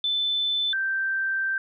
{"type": "tone pair in turn", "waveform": "sine", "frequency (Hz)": [3520, 1564.8], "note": ["A7", "G6"], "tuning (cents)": [0, -4], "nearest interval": "octave + major second", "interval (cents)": 1404, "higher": "first", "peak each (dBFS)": [-22, -23], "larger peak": "first", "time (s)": [[0.04, 0.73], [0.73, 1.58]], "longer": "second", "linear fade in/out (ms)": 2, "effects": []}